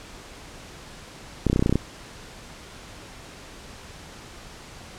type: clicks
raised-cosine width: 3 ms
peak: -7 dBFS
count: 10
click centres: 1.467 / 1.499 / 1.53 / 1.561 / 1.594 / 1.625 / 1.661 / 1.695 / 1.726 / 1.756 s
effects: pink hiss -43 dBFS RMS until 4.98 s + low-pass 8000 Hz 12 dB/octave